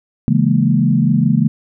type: chord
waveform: sine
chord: A# half-diminished seventh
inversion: first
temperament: equal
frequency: 138.59 / 164.81 / 207.7 / 233.1 Hz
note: C#3 / E3 / G#3 / A#3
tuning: 0 / 0 / 0 / 0 cents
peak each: -16 dBFS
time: 0.28-1.48 s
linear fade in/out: 0 ms
effects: none